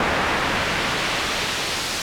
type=noise with band-pass filter sweep; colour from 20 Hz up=brown; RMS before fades=-23 dBFS; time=0-2.02 s; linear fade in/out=2 ms; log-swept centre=1600 to 5100 Hz; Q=0.79; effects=none